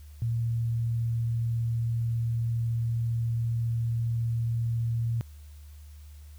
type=tone; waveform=sine; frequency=115.9 Hz; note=A#2; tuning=10 cents flat; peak=-25 dBFS; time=0.22-5.21 s; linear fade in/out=0 ms; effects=added 74 Hz sine -44 dBFS peak until 6.38 s + white hiss -61 dBFS RMS until 6.38 s